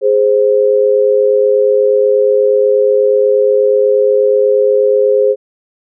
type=tone pair together; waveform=sine; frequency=415 / 523.3 Hz; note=G#4 / C5; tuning=-1 / 0 cents; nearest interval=major third; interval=401 cents; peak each=-10 dBFS; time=0.01-5.36 s; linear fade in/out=50 ms; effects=none